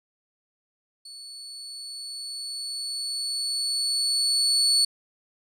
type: tone with level ramp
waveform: 35% pulse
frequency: 4435 Hz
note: C#8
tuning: in tune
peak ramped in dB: -39 to -16 dBFS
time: 1.05-4.85 s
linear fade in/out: 5 ms
effects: resampled to 32000 Hz